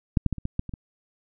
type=clicks; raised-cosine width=5 ms; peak=-6 / -8 / -13 / -23 / -15 / -12 / -23 / -21 dBFS; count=8; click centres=0.172 / 0.263 / 0.327 / 0.383 / 0.454 / 0.594 / 0.693 / 0.738 s; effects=none